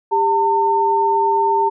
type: tone pair together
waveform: sine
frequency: 398.9 / 904.3 Hz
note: G4 / A5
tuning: +30 / +47 cents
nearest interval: octave + major second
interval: 1417 cents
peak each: -19 / -14 dBFS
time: 0.11-1.7 s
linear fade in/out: 20 ms
effects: none